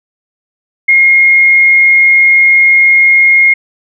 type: tone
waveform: sine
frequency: 2143 Hz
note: C7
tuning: 41 cents sharp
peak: -3 dBFS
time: 0.88-3.54 s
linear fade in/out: 10 ms
effects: none